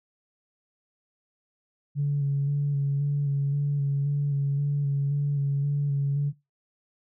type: tone with vibrato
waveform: sine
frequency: 141.9 Hz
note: C#3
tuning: 41 cents sharp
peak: -21 dBFS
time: 1.95-6.33 s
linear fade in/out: 50 ms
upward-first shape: square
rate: 1.9 Hz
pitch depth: 20 cents each way
effects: noise-tail reverb RT60 0.2 s tail -19 dB re dry + tanh soft clip ceiling -18 dBFS